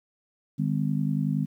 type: harmonic tone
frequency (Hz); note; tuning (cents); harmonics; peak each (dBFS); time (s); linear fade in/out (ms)
50.7; G#1; -41; 3 / 4 / 5; -26 / -28 / -30; 0.58-1.46; 20
effects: 10-bit